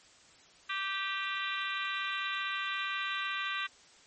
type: harmonic tone with a mistuned harmonic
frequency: 390 Hz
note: G4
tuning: 9 cents flat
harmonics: 3 / 4 / 5 / 6 / 7 / 8 / 9 / 10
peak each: -38 / -38 / -40 / -42 / -41 / -44 / -44 / -44 dBFS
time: 0.69-3.67 s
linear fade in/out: 10 ms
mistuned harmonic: 6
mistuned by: +40 cents
effects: white hiss -59 dBFS RMS until 4.06 s + MP3 32 kbps